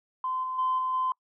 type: tone with level steps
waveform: sine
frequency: 1030 Hz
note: C6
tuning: 28 cents flat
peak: -27 / -30 / -23 / -26 / -24 dBFS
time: 0.24-1.12 s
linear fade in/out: 2 ms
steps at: 0.43 / 0.58 / 0.78 / 0.93 s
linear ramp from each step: 10 ms
effects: noise-tail reverb RT60 0.1 s tail -26 dB re dry + tanh soft clip ceiling -19 dBFS